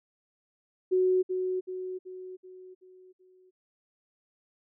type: tone with echo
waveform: sine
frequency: 370 Hz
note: F#4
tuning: in tune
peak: -21 dBFS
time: 0.91-1.23 s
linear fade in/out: 20 ms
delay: 380 ms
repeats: 6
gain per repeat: -6 dB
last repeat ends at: 3.51 s
effects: none